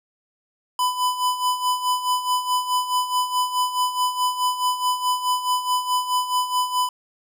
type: tone with tremolo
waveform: square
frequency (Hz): 1000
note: B5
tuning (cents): +21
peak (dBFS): -18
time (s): 0.79-6.89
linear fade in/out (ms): 2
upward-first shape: sine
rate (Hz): 4.7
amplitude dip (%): 70
effects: none